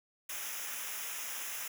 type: noise with comb filter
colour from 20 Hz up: white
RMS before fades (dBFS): -40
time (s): 0.29-1.68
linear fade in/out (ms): 5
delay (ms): 0.23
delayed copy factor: -0.8
effects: none